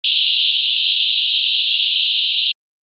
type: band-pass noise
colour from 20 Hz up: pink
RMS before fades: -17 dBFS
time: 0.04-2.52 s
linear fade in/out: 5 ms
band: 2800 to 4000 Hz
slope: 96 dB/octave
effects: Opus 32 kbps